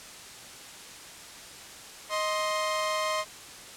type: tone pair together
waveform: sawtooth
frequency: 625.5 / 1051 Hz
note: D#5 / C6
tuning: +9 / +7 cents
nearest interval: major sixth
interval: 898 cents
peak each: -26 dBFS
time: 2.09-3.25 s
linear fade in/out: 50 ms
effects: white hiss -45 dBFS RMS until 3.76 s + low-pass 9000 Hz 12 dB/octave